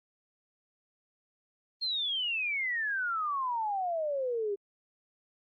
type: exponential sweep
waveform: sine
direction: down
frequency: 4270 to 392 Hz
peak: -29 dBFS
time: 1.81-4.56 s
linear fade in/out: 20 ms
effects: Opus 32 kbps